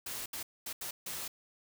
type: noise bursts at uneven times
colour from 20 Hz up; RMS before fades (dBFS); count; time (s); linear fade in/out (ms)
white; -40; 5; 0.06-0.26 / 0.33-0.43 / 0.66-0.73 / 0.81-0.91 / 1.06-1.28; 5
effects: none